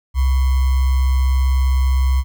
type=tone with sample-and-hold; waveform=sine; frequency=65.41 Hz; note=C2; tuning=in tune; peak=-12 dBFS; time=0.14-2.24 s; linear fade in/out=50 ms; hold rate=1050 Hz; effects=none